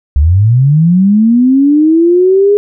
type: linear sweep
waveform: sine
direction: up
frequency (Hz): 65.9 to 415.3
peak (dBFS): -4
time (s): 0.16-2.57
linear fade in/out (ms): 0
effects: none